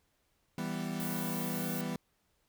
40% pulse chord, E minor, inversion none, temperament equal, 164.81 / 196 / 246.9 Hz, E3 / G3 / B3, 0 / 0 / 0 cents, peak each -38 dBFS, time 0.58-1.96 s, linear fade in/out 2 ms
violet noise, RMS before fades -41 dBFS, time 1-1.81 s, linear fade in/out 0 ms
effects pink hiss -75 dBFS RMS until 2.48 s

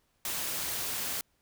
white noise, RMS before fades -34 dBFS, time 0.25-1.21 s, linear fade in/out 2 ms, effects pink hiss -73 dBFS RMS until 1.41 s

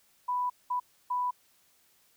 sine tone bursts at uneven times, 990 Hz, B5, 4 cents sharp, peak -27 dBFS, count 3, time 0.28-0.5 / 0.7-0.8 / 1.1-1.31 s, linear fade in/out 10 ms, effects white hiss -66 dBFS RMS until 2.16 s

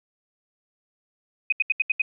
sine tone bursts, 2510 Hz, D#7, 15 cents sharp, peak -17 dBFS, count 6, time 1.5-2.019 s, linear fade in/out 5 ms, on 24 ms, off 75 ms, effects none

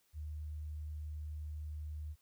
sine tone, 76 Hz, D#2, 40 cents flat, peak -40 dBFS, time 0.13-2.16 s, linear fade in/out 50 ms, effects white hiss -74 dBFS RMS until 2.21 s

